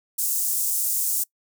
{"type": "high-pass noise", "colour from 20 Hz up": "pink", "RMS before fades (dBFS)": -24, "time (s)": [0.18, 1.24], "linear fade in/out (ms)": 10, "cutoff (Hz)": 7600, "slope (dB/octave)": 24, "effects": ["noise-tail reverb RT60 0.1 s tail -23 dB re dry"]}